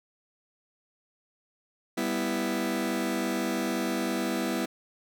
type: chord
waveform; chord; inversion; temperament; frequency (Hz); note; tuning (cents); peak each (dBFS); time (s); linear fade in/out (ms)
sawtooth; E minor; first; just; 197.78 / 247.2 / 329.6; G3 / B3 / E4; +16 / +2 / 0; -29 / -27 / -27; 1.97-4.66; 10
effects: none